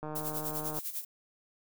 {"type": "click train", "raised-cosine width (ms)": 1, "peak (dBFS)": -26, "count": 117, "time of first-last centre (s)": [0.03, 0.788], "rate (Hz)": 153}
{"type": "noise with tremolo", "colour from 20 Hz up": "violet", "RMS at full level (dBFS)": -35, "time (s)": [0.15, 1.05], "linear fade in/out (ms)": 10, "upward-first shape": "sine", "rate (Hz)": 10, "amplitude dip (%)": 75}
{"effects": []}